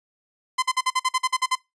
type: tone bursts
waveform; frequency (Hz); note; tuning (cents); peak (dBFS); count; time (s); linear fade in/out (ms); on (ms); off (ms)
sawtooth; 1028; C6; -31; -15; 11; 0.58-1.555; 10; 45; 48
effects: noise-tail reverb RT60 0.2 s tail -22 dB re dry + resampled to 22050 Hz